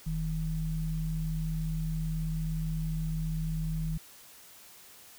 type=tone pair together; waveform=sine; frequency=40.13 / 159.2 Hz; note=E1 / D#3; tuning=-46 / +40 cents; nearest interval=2 octaves; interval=2386 cents; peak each=-33 / -31 dBFS; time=0.06-3.98 s; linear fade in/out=10 ms; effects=white hiss -53 dBFS RMS until 5.18 s